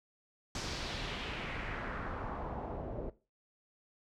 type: noise with low-pass filter sweep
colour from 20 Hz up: pink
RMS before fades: -40 dBFS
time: 0.55-3.1 s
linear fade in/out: 2 ms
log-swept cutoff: 5900 to 510 Hz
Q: 1.9
effects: noise-tail reverb RT60 0.3 s tail -17 dB re dry